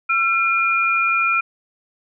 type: tone pair together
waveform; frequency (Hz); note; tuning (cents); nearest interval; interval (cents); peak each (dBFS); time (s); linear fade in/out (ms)
sine; 1354 / 2413; E6 / D7; +46 / +46; minor seventh; 1000; -18; 0.09-1.41; 10
effects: none